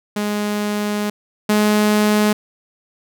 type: tone pair in turn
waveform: sawtooth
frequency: 208 / 210.7 Hz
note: G#3 / G#3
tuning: +3 / +25 cents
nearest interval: unison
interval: 22 cents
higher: second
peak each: -15 / -9 dBFS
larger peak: second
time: 0.16-1.1 / 1.49-2.33 s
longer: first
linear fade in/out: 5 ms
effects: none